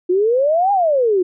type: exponential two-way sweep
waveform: sine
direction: up then down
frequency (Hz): 349.2 to 823 to 349.2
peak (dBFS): -12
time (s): 0.09-1.23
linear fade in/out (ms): 10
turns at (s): 0.72
effects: none